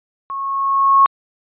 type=tone with level ramp; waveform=sine; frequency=1095 Hz; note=C#6; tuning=22 cents flat; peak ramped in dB=-23 to -6 dBFS; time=0.3-1.06 s; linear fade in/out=0 ms; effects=resampled to 8000 Hz